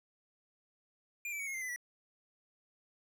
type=tone with pitch steps; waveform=square; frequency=2403 / 2320 / 2239 / 2162 / 2087 / 2015 / 1945.1 Hz; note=D7 / D7 / C#7 / C#7 / C7 / B6 / B6; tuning=+39 / -22 / +17 / -44 / -5 / +34 / -27 cents; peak=-38 dBFS; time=1.25-1.761 s; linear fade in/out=2 ms; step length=73 ms; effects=none